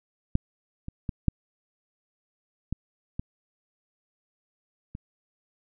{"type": "clicks", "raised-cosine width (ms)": 5, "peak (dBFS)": [-9, -23, -17, -8, -16, -18, -24], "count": 7, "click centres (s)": [0.354, 0.884, 1.092, 1.283, 2.726, 3.195, 4.951], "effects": []}